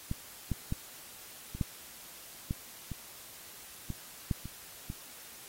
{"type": "clicks", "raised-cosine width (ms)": 5, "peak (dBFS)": [-20, -18, -19, -27, -17, -19, -25, -23, -17, -28, -25], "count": 11, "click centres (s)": [0.114, 0.517, 0.724, 1.55, 1.612, 2.509, 2.917, 3.903, 4.312, 4.456, 4.901], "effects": ["white hiss -50 dBFS RMS until 5.48 s", "AAC 48 kbps"]}